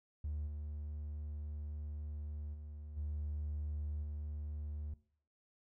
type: tone with level steps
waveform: triangle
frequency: 74.7 Hz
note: D2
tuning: 30 cents sharp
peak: -34 / -38 / -43 / -34 / -37 dBFS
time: 0.24-4.94 s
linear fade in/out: 5 ms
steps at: 0.46 / 2.53 / 2.96 / 4.02 s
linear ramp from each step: 20 ms
effects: noise-tail reverb RT60 0.5 s tail -19 dB re dry + tanh soft clip ceiling -32 dBFS